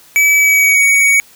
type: tone with pitch glide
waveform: square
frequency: 2292 to 2246 Hz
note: D7 to C#7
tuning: -43 to +22 cents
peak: -8 dBFS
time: 0.16-1.2 s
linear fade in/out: 0 ms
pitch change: -35 cents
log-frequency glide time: 0.37-0.81 s
effects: white hiss -44 dBFS RMS until 1.35 s